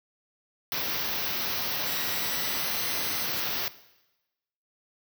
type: band-stop noise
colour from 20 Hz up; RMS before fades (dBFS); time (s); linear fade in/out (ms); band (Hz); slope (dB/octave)
white; -30; 0.72-3.68; 0; 6000 to 13000; 96
type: tone with pitch glide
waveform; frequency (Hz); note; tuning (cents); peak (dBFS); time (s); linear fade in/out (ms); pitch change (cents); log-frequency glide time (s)
5% pulse; 1916 to 2042; A#6 to C7; +47 to -43; -26; 1.85-3.26; 20; +110; 2.11-2.75
type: noise with exponential growth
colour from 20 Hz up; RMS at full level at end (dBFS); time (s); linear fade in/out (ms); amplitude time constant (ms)
white; -33; 3.25-3.4; 5; 32
effects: noise-tail reverb RT60 1.0 s tail -17 dB re dry + high-pass 80 Hz 12 dB/octave